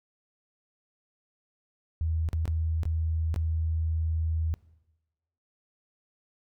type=tone with dropouts; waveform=sine; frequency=80.5 Hz; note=E2; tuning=41 cents flat; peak=-25 dBFS; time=2.01-4.54 s; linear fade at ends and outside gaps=0 ms; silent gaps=2.288-2.331 / 2.455-2.478 / 2.833-2.854 / 3.342-3.361 s; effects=noise-tail reverb RT60 1.0 s tail -21 dB re dry